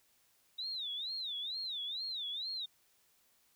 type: tone with vibrato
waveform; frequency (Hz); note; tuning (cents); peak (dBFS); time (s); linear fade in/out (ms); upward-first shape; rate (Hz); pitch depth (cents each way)
sine; 3780; A#7; +23; -37; 0.58-2.66; 10; sine; 2.2; 210
effects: white hiss -71 dBFS RMS until 3.55 s